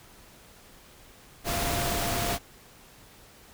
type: tone in noise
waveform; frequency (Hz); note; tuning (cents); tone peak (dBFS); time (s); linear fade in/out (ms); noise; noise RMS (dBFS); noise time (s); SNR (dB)
sine; 693; F5; -14; -33; 1.44-2.39; 50; pink; -29; 1.44-2.39; -7
effects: pink hiss -53 dBFS RMS until 3.53 s